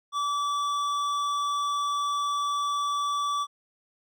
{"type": "tone with hard clipping", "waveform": "triangle", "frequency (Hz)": 1154, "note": "D6", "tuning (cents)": -31, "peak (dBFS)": -27, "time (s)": [0.12, 3.47], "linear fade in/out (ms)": 50, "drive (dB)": 15, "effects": []}